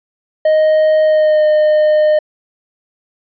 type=tone with pitch glide; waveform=triangle; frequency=622.3 to 610.9 Hz; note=D#5 to D#5; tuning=0 to -32 cents; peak=-6 dBFS; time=0.45-2.19 s; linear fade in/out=5 ms; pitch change=-32 cents; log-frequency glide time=1.03-1.46 s; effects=resampled to 11025 Hz